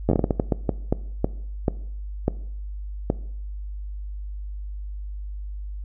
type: slowing click train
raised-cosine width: 2 ms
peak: -6 dBFS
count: 16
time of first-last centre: 0.09-3.101 s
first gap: 10 ms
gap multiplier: 1.37
effects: noise-tail reverb RT60 0.7 s tail -19 dB re dry + added 50 Hz sine -30 dBFS peak until 5.84 s